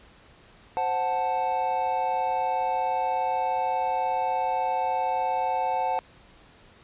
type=chord; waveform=triangle; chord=F# diminished; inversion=second; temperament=equal; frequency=523.3 / 740 / 880 Hz; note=C5 / F#5 / A5; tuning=0 / 0 / 0 cents; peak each=-30 / -25 / -25 dBFS; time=0.77-5.99 s; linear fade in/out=0 ms; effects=pink hiss -54 dBFS RMS until 6.83 s + resampled to 8000 Hz